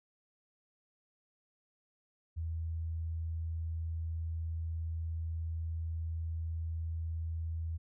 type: tone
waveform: sine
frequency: 81.7 Hz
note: E2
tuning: 15 cents flat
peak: -34 dBFS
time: 2.36-7.78 s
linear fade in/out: 20 ms
effects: none